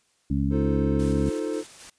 harmonic tone, 69 Hz, C#2, 7 cents flat, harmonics 1 / 2 / 3 / 4, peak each -27 / -27 / -27 / -27 dBFS, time 0.3-1.3 s, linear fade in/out 5 ms
triangle chord, F dominant seventh, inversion third, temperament equal, 311.1 / 349.2 / 440 / 523.3 Hz, Eb4 / F4 / A4 / C5, 0 / 0 / 0 / 0 cents, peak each -28 / -31 / -28 / -33 dBFS, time 0.5-1.64 s, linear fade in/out 50 ms
white noise with tremolo, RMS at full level -43 dBFS, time 0.99-1.9 s, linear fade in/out 5 ms, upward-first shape square, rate 3.7 Hz, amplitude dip 35%
effects white hiss -67 dBFS RMS until 1.98 s + resampled to 22050 Hz

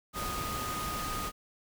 sine tone in noise, 1239 Hz, D#6, 8 cents flat, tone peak -36 dBFS, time 0.13-1.32 s, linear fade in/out 50 ms, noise pink, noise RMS -37 dBFS, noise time 0.13-1.32 s, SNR -2 dB, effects none

